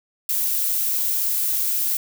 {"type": "noise", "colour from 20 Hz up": "violet", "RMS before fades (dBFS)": -22, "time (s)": [0.29, 1.97], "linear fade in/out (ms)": 2, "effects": []}